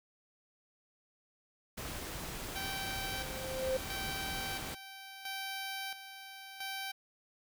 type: noise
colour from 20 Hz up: pink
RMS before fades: -42 dBFS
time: 1.77-4.75 s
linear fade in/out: 10 ms
type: tone with tremolo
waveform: 10% pulse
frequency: 777 Hz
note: G5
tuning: 16 cents flat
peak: -30 dBFS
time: 2.55-6.92 s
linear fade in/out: 10 ms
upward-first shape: square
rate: 0.74 Hz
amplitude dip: 65%
type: tone with exponential growth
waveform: sine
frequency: 523.3 Hz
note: C5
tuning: in tune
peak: -28 dBFS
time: 2.85-3.77 s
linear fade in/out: 5 ms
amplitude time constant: 200 ms
effects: none